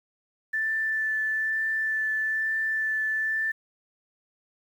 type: tone with vibrato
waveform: sine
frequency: 1760 Hz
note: A6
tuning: in tune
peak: -24 dBFS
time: 0.53-3.52 s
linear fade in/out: 10 ms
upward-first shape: triangle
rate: 1.1 Hz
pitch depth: 12 cents each way
effects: 9-bit